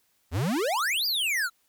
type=exponential two-way sweep; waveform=square; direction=up then down; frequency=73.42 to 4978 to 1301 Hz; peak=-25 dBFS; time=0.31-1.5 s; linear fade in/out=50 ms; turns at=1.06 s; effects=white hiss -69 dBFS RMS until 1.68 s